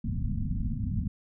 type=low-pass noise; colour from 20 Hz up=pink; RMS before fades=-30 dBFS; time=0.04-1.08 s; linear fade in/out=5 ms; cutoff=250 Hz; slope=96 dB/octave; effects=none